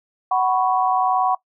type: chord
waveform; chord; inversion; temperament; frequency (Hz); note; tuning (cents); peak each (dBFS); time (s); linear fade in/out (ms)
sine; F# suspended fourth; none; equal with one note detuned; 746.9 / 987.8 / 1108.7; F#5 / B5 / C#6; +16 / 0 / 0; -18 / -23 / -22; 0.31-1.35; 5
effects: noise-tail reverb RT60 0.1 s tail -20 dB re dry